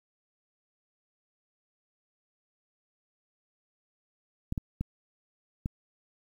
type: clicks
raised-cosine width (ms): 5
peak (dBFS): -18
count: 4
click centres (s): 4.524 / 4.578 / 4.81 / 5.659
effects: 9-bit